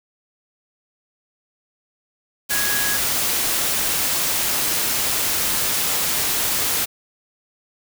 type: tone in noise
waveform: sine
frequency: 1661.2 Hz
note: G#6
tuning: in tune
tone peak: -25 dBFS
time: 2.5-2.98 s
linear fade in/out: 20 ms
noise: white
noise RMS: -21 dBFS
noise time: 2.49-6.86 s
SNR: -7 dB
effects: none